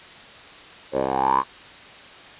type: tone with band-pass filter sweep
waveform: 10% pulse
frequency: 66.6 Hz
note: C2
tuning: 31 cents sharp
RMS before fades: -21 dBFS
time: 0.92-1.44 s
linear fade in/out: 50 ms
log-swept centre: 540 to 1100 Hz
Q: 9
effects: white hiss -43 dBFS RMS until 2.39 s + resampled to 8000 Hz